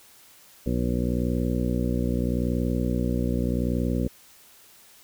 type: harmonic tone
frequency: 60.8 Hz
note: B1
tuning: 26 cents flat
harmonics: 1 / 2 / 3 / 4 / 5 / 6 / 8 / 9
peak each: -28 / -30 / -29 / -28 / -34 / -35 / -35 / -38 dBFS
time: 0.66-4.08 s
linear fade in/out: 5 ms
effects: white hiss -53 dBFS RMS until 5.03 s